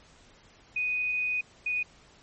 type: tone pair in turn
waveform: sine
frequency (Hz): 2489 / 2478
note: D#7 / D#7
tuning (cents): 0 / -8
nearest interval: unison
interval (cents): 8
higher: first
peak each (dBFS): -26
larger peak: neither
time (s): 0.76-1.41 / 1.66-1.83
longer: first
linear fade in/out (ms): 5
effects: pink hiss -57 dBFS RMS until 2.22 s + MP3 32 kbps